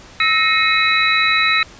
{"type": "tone cluster", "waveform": "sine", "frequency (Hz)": [1303, 1856, 2168, 2528, 3926], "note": ["E6", "A#6", "C#7", "D#7", "B7"], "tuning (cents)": [-20, -8, -39, 27, -11], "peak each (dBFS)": -19, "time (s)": [0.2, 1.63], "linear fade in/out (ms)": 2, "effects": ["pink hiss -41 dBFS RMS until 1.79 s", "resampled to 16000 Hz"]}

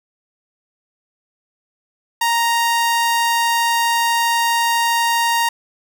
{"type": "tone", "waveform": "sawtooth", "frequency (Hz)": 932.3, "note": "A#5", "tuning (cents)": 0, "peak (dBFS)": -11, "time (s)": [2.21, 5.49], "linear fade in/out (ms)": 5, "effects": []}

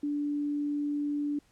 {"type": "tone", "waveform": "sine", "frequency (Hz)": 291.4, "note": "D4", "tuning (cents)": -13, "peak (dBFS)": -28, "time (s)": [0.03, 1.39], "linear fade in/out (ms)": 5, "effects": ["pink hiss -66 dBFS RMS until 1.51 s", "low-pass 10000 Hz 12 dB/octave"]}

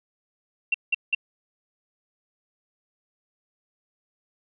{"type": "tone bursts", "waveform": "sine", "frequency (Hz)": 2723, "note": "F7", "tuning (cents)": -44, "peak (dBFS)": -18, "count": 3, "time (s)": [0.72, 1.149], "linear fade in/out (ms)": 5, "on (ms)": 23, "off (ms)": 180, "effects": []}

